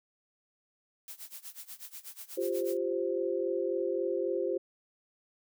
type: noise with tremolo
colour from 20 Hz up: blue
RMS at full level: -43 dBFS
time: 1.08-2.77 s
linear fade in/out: 0 ms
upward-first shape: sine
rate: 8.2 Hz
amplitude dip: 90%
type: chord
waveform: sine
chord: F suspended second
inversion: none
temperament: just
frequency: 349.2 / 392.9 / 523.8 Hz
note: F4 / G4 / C5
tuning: 0 / +4 / +2 cents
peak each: -33 dBFS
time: 2.37-4.58 s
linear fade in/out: 10 ms
effects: none